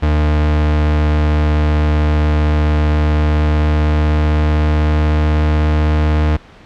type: tone with pitch glide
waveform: 40% pulse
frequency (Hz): 75.6 to 76.26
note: D#2 to D#2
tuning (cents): -49 to -34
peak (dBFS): -10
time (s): 0.02-6.37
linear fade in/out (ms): 10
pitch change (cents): +15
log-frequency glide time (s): 2.78-5.7
effects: pink hiss -41 dBFS RMS until 6.65 s + low-pass 3000 Hz 12 dB/octave